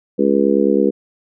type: harmonic tone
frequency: 69.3 Hz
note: C#2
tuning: in tune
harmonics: 3 / 4 / 5 / 6 / 7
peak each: -18 / -18 / -18 / -18 / -18 dBFS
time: 0.18-0.91 s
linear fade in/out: 20 ms
effects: none